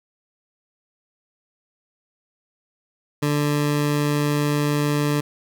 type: tone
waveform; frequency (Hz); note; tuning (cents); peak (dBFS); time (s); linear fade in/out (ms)
20% pulse; 146.83; D3; 0; -14; 3.22-5.21; 10
effects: none